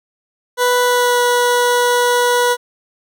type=tone with pitch glide; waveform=20% pulse; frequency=493.1 to 487.7 Hz; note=B4 to B4; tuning=-3 to -22 cents; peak=-7 dBFS; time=0.57-2.57 s; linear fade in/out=50 ms; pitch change=-19 cents; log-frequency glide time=0.81-1.2 s; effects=none